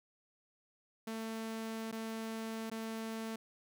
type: tone with dropouts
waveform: sawtooth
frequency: 223.3 Hz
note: A3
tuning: 26 cents sharp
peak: -35 dBFS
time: 1.07-3.36 s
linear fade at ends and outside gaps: 5 ms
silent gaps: 1.915-1.924 / 2.7-2.714 s
effects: none